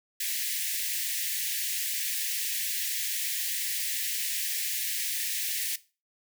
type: high-pass noise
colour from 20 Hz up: white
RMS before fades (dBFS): -31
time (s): 0.2-5.76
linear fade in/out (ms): 5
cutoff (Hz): 1700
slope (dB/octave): 96
effects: noise-tail reverb RT60 0.3 s tail -17 dB re dry